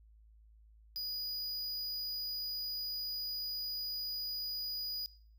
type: tone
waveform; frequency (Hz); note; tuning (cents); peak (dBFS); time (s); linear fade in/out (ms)
square; 4923; D#8; -19; -37; 0.96-5.06; 0
effects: noise-tail reverb RT60 0.5 s tail -18 dB re dry + added 54 Hz sine -58 dBFS peak until 5.38 s